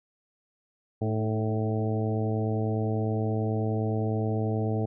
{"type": "harmonic tone with a mistuned harmonic", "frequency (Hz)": 109.6, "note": "A2", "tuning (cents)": -6, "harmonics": [1, 2, 3, 4, 5, 6, 7], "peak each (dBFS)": [-27, -32, -35, -33, -40, -38, -39], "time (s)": [1.01, 4.86], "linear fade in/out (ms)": 10, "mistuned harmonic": 3, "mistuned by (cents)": -36, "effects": []}